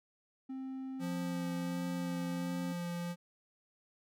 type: tone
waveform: triangle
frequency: 263.8 Hz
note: C4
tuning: 14 cents sharp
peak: -37 dBFS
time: 0.49-2.73 s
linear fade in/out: 10 ms
type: tone with vibrato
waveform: square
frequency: 174.61 Hz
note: F3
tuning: in tune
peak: -37 dBFS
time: 0.99-3.16 s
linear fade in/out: 50 ms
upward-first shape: sine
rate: 1.4 Hz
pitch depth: 13 cents each way
effects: none